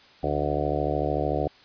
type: harmonic tone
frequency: 73.42 Hz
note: D2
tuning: in tune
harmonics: 1 / 2 / 4 / 5 / 6 / 7 / 8 / 9 / 10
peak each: -32 / -32 / -32 / -32 / -32 / -32 / -32 / -32 / -32 dBFS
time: 0.23-1.48 s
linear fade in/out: 5 ms
effects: white hiss -53 dBFS RMS until 1.64 s + resampled to 11025 Hz